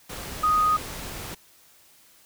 sine tone in noise, 1244.5 Hz, D#6, in tune, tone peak -18 dBFS, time 0.43-0.77 s, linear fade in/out 10 ms, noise pink, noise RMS -36 dBFS, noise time 0.09-1.35 s, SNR +15 dB, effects white hiss -56 dBFS RMS until 2.25 s

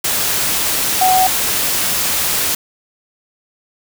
sine tone in noise, 746 Hz, F#5, 14 cents sharp, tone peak -10 dBFS, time 1.01-1.27 s, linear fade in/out 5 ms, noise white, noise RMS -17 dBFS, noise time 0.04-2.55 s, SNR +4 dB, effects none

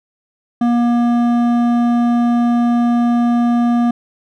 sine tone with hard clipping, 238.4 Hz, A#3, 39 cents sharp, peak -13 dBFS, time 0.61-3.91 s, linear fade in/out 5 ms, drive 10 dB, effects none

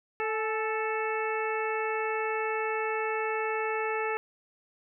harmonic tone with a mistuned harmonic, 440 Hz, A4, in tune, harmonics 1 / 2 / 3 / 4 / 5 / 6, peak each -31 / -34 / -36 / -37 / -38 / -39 dBFS, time 0.2-4.17 s, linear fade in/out 0 ms, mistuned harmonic 2, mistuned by -41 cents, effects none

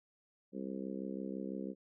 harmonic tone, 66 Hz, C2, 16 cents sharp, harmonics 3 / 4 / 5 / 6 / 7 / 8, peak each -42 / -44 / -46 / -48 / -49 / -50 dBFS, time 0.52-1.75 s, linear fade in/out 50 ms, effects none

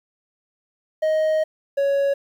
triangle tone pair in turn, 626 / 557.5 Hz, D#5 / C#5, +10 / +10 cents, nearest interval major second, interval 200 cents, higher first, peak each -15 dBFS, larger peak neither, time 1.02-1.44 / 1.77-2.14 s, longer first, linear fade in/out 10 ms, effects 9-bit

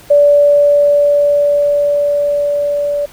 sine tone with level ramp, 579 Hz, D5, 25 cents flat, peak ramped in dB -4 to -13 dBFS, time 0.1-3.06 s, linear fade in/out 10 ms, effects pink hiss -40 dBFS RMS until 3.12 s

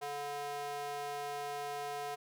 square tone with high-pass filter, 144.3 Hz, D3, 30 cents flat, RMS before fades -40 dBFS, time 0.01-2.16 s, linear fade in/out 20 ms, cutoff 600 Hz, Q 3.4, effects none

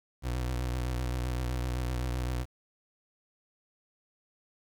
30% pulse tone with vibrato, 62 Hz, B1, 7 cents sharp, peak -27 dBFS, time 0.22-2.46 s, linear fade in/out 50 ms, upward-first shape triangle, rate 7.8 Hz, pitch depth 66 cents each way, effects 9-bit

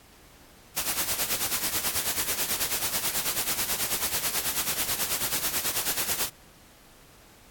white noise with tremolo, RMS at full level -25 dBFS, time 0.76-6.3 s, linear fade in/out 20 ms, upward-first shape sine, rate 9.2 Hz, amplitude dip 70%, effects pink hiss -54 dBFS RMS until 7.5 s + AAC 64 kbps

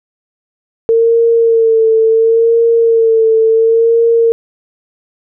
sine tone with vibrato, 453.8 Hz, A#4, 47 cents flat, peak -6 dBFS, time 0.89-4.32 s, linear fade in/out 0 ms, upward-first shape sine, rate 0.71 Hz, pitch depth 33 cents each way, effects none

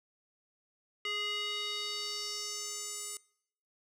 square tone with band-pass filter sweep, 415.3 Hz, G#4, in tune, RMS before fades -38 dBFS, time 1.05-3.17 s, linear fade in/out 2 ms, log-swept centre 2600 to 8600 Hz, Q 2.9, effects noise-tail reverb RT60 0.7 s tail -24 dB re dry

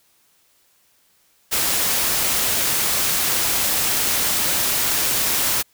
white noise, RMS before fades -20 dBFS, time 1.51-5.63 s, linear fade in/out 20 ms, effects white hiss -60 dBFS RMS until 5.73 s

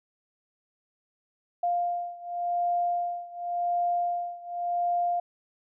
sine beating tone pair, 700 / 700.9 Hz, F5 / F5, +4 / +6 cents, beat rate 0.9 Hz, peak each -28 / -30 dBFS, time 1.63-5.2 s, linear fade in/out 5 ms, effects none

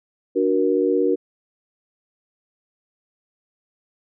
sine chord, D augmented, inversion none, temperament equal with one note detuned, 293.7 / 370 / 472.1 Hz, D4 / F#4 / A#4, 0 / 0 / +22 cents, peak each -22 / -20 / -20 dBFS, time 0.35-1.16 s, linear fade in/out 20 ms, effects none

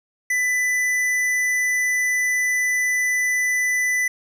triangle tone with tanh clipping, 1994 Hz, B6, 16 cents sharp, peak -20 dBFS, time 0.3-4.08 s, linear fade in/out 5 ms, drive 17 dB, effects none

